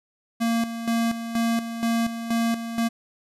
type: tone with tremolo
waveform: square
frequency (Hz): 230.4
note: A#3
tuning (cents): -20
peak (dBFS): -21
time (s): 0.4-2.89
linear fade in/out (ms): 20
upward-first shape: square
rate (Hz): 2.1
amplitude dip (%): 65
effects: resampled to 32000 Hz